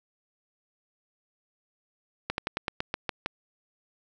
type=slowing click train; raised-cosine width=0.3 ms; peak=-12 dBFS; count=9; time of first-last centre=2.3-3.261 s; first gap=81 ms; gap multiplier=1.11; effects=none